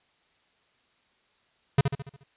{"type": "tone with echo", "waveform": "square", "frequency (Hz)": 138.59, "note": "C#3", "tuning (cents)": 0, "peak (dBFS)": -16, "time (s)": [1.78, 1.81], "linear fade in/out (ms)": 5, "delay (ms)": 71, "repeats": 6, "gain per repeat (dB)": -6, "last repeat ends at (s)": 2.236, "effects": ["white hiss -67 dBFS RMS until 2.36 s", "resampled to 8000 Hz"]}